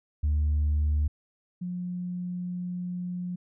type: tone pair in turn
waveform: sine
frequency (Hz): 74.8 / 178.68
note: D2 / F3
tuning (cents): +32 / +40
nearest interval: octave + minor third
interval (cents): 1508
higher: second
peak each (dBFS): -20 / -30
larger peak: first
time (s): 0.23-1.08 / 1.61-3.36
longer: second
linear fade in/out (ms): 10
effects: tanh soft clip ceiling -20 dBFS